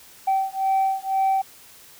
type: beating tone pair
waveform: sine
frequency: 771 / 773 Hz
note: G5 / G5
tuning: -29 / -24 cents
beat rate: 2 Hz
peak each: -21 / -21 dBFS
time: 0.27-1.42 s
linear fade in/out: 10 ms
effects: tanh soft clip ceiling -15 dBFS + white hiss -48 dBFS RMS until 1.99 s